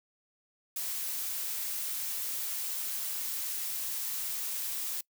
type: noise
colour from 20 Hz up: blue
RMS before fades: -35 dBFS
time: 0.76-5.01 s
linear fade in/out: 5 ms
effects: noise-tail reverb RT60 0.1 s tail -23 dB re dry